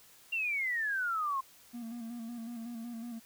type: exponential sweep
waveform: sine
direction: down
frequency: 2794 to 1046.5 Hz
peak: -30 dBFS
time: 0.32-1.41 s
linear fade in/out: 10 ms
type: tone with vibrato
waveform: triangle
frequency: 233.1 Hz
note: A#3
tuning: in tune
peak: -37 dBFS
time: 1.73-3.2 s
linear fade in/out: 20 ms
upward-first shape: square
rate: 5.4 Hz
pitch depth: 45 cents each way
effects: white hiss -59 dBFS RMS until 3.25 s